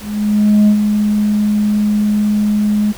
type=tone with ADSR envelope; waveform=sine; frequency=209.6 Hz; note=G#3; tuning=16 cents sharp; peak=-3 dBFS; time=0-2.93 s; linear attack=680 ms; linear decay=84 ms; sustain=-7 dB; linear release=24 ms; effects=tanh soft clip ceiling -5 dBFS + pink hiss -34 dBFS RMS until 2.97 s